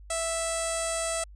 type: tone with low-pass filter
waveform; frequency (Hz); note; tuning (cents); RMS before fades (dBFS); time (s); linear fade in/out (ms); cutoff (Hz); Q
sawtooth; 659.3; E5; 0; -30; 0.1-1.24; 5; 8400; 8.6
effects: added 50 Hz sine -45 dBFS peak until 1.35 s